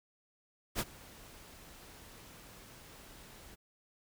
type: noise with ADSR envelope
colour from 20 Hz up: pink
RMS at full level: -32 dBFS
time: 0.75-3.56 s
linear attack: 48 ms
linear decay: 40 ms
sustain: -22 dB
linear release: 24 ms
effects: none